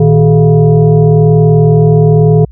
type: tone with frequency modulation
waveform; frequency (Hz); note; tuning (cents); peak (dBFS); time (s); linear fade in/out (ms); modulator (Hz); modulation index
sine; 156.5; D#3; +10; -3; 0-2.45; 5; 272; 1.1
effects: added 60 Hz sine -30 dBFS peak until 2.51 s